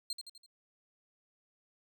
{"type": "tone with echo", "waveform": "35% pulse", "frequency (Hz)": 4186, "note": "C8", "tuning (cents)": 0, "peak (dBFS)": -33, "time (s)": [0.1, 0.13], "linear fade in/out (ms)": 2, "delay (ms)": 83, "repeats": 4, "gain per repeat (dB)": -6, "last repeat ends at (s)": 0.462, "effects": []}